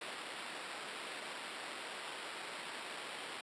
violet noise with sample-and-hold, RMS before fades -45 dBFS, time 0.01-3.41 s, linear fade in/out 5 ms, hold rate 6300 Hz, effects high-pass 300 Hz 12 dB/octave + resampled to 22050 Hz

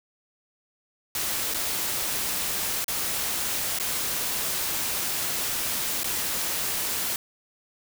white noise with dropouts, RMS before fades -28 dBFS, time 1.15-7.16 s, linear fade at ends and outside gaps 2 ms, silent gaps 1.539-1.544 / 2.844-2.881 / 3.788-3.798 / 6.034-6.042 s, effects none

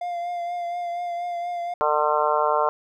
triangle tone with vibrato, 698.5 Hz, F5, in tune, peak -24 dBFS, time 0.01-1.74 s, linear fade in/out 5 ms, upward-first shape triangle, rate 4.2 Hz, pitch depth 29 cents each way
harmonic tone, 150.6 Hz, D3, 44 cents sharp, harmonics 3 / 4 / 5 / 6 / 7 / 8 / 9, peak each -27 / -24 / -27 / -26 / -24 / -31 / -28 dBFS, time 1.81-2.69 s, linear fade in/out 0 ms
effects none

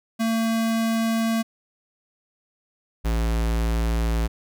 square tone pair in turn, 226 / 56.29 Hz, A3 / A1, +47 / +40 cents, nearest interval 2 octaves, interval 2407 cents, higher first, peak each -21 dBFS, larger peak neither, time 0.19-1.43 / 3.04-4.28 s, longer neither, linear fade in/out 20 ms, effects none

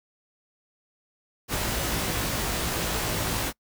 pink noise with comb filter, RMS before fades -28 dBFS, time 1.48-3.53 s, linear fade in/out 50 ms, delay 18 ms, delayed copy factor +0.65, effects noise-tail reverb RT60 0.1 s tail -25 dB re dry

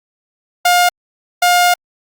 sawtooth tone bursts at uneven times, 710 Hz, F5, 28 cents sharp, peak -5 dBFS, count 2, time 0.65-0.89 / 1.42-1.74 s, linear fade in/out 5 ms, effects Opus 48 kbps

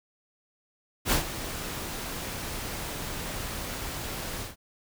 pink noise with ADSR envelope, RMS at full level -22 dBFS, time 1.05-4.56 s, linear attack 66 ms, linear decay 110 ms, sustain -13 dB, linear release 150 ms, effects none

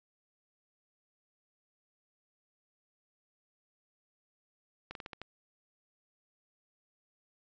slowing click train, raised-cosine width 0.3 ms, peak -26 dBFS, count 6, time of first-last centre 4.91-5.216 s, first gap 42 ms, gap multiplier 1.19, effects resampled to 16000 Hz

